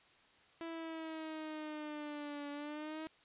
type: exponential two-way sweep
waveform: sawtooth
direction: down then up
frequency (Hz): 332 to 287.1 to 318.8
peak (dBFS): -38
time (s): 0.61-3.07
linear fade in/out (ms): 0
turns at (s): 2.5
effects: white hiss -66 dBFS RMS until 3.24 s + resampled to 8000 Hz